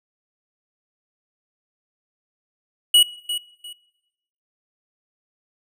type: tone with echo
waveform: square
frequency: 2920 Hz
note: F#7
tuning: 24 cents flat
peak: -11 dBFS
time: 2.94-3.03 s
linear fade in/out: 5 ms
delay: 350 ms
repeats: 2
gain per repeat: -12 dB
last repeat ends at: 3.73 s
effects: noise-tail reverb RT60 1.0 s tail -22 dB re dry